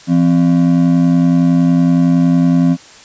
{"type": "ring-modulated tone", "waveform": "triangle", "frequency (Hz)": 214.5, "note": "A3", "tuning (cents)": -44, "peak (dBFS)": -3, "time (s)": [0.07, 2.77], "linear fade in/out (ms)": 50, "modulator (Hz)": 45.4, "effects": ["white hiss -39 dBFS RMS until 3.04 s", "resampled to 16000 Hz"]}